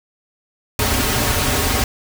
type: noise with comb filter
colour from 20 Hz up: pink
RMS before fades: -18 dBFS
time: 0.79-1.84 s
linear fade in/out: 2 ms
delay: 5.9 ms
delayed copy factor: -0.75
effects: none